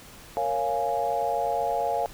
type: chord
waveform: sine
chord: Bb minor seventh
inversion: none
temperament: equal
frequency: 466.2 / 554.4 / 698.5 / 830.6 Hz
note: Bb4 / Db5 / F5 / Ab5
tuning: 0 / 0 / 0 / 0 cents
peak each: -32 / -30 / -27 / -29 dBFS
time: 0.37-2.06 s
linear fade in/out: 0 ms
effects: pink hiss -47 dBFS RMS until 2.13 s